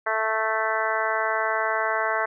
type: harmonic tone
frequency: 220 Hz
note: A3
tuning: in tune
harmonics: 2 / 3 / 4 / 5 / 6 / 7 / 8 / 9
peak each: -33 / -28 / -30 / -29 / -31 / -29 / -32 / -32 dBFS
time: 0.06-2.26 s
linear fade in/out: 10 ms
effects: none